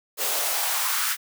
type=noise with high-pass filter sweep; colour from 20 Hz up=white; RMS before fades=-25 dBFS; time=0.17-1.17 s; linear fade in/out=50 ms; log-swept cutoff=440 to 1500 Hz; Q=2.5; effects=none